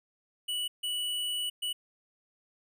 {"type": "tone bursts at uneven times", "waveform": "square", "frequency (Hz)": 2950, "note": "F#7", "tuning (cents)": -6, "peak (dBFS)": -31, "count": 3, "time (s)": [[0.48, 0.68], [0.83, 1.5], [1.62, 1.73]], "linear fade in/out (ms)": 10, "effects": []}